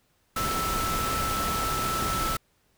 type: tone in noise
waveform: sine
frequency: 1318.5 Hz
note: E6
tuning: in tune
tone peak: -28 dBFS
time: 0.36-2.37 s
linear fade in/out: 5 ms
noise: pink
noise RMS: -30 dBFS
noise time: 0.36-2.37 s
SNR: -1 dB
effects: pink hiss -68 dBFS RMS until 2.77 s